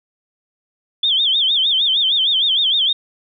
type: tone with vibrato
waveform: sine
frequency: 3366 Hz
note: G#7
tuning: 23 cents sharp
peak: -13 dBFS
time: 1.03-2.93 s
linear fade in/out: 5 ms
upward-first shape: sine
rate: 6.5 Hz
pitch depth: 170 cents each way
effects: none